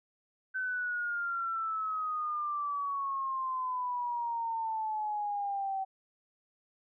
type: exponential sweep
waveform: sine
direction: down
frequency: 1531 to 765 Hz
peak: -31 dBFS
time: 0.54-5.85 s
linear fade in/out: 20 ms
effects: none